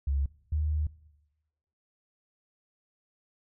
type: tone pair in turn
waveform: sine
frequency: 69.3 / 76.16 Hz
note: C#2 / D#2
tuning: 0 / -36 cents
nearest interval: major second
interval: 164 cents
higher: second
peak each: -25 dBFS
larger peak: neither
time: 0.07-0.26 / 0.52-0.87 s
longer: second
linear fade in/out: 5 ms
effects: noise-tail reverb RT60 1.0 s tail -20 dB re dry